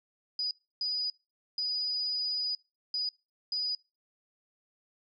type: tone bursts at uneven times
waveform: sine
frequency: 4942 Hz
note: D#8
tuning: 13 cents flat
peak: -29 dBFS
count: 5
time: 0.39-0.51 / 0.81-1.1 / 1.58-2.55 / 2.94-3.09 / 3.52-3.75 s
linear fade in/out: 2 ms
effects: noise-tail reverb RT60 0.3 s tail -25 dB re dry